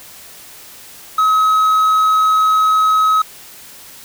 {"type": "tone", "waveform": "triangle", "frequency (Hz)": 1277, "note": "D#6", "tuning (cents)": 45, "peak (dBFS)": -8, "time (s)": [1.18, 3.22], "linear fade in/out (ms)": 5, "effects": ["white hiss -38 dBFS RMS until 4.04 s"]}